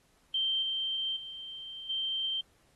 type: tone with level steps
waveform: sine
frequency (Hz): 3136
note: G7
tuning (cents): 0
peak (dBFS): -27 / -30 / -40 / -30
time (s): 0.34-2.41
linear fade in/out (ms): 5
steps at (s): 0.62 / 1.16 / 1.89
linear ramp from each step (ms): 10
effects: pink hiss -68 dBFS RMS until 2.75 s + AAC 32 kbps